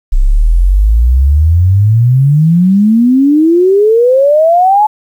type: exponential sweep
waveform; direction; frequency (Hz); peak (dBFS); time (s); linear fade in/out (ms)
sine; up; 31.14 to 867; -4; 0.12-4.87; 10
effects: 7-bit